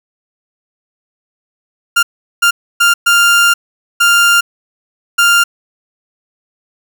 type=tone bursts at uneven times; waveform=30% pulse; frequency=1396.9 Hz; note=F6; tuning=in tune; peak=-4 dBFS; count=6; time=1.96-2.03 / 2.42-2.51 / 2.8-2.94 / 3.06-3.54 / 4-4.41 / 5.18-5.44 s; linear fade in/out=10 ms; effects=none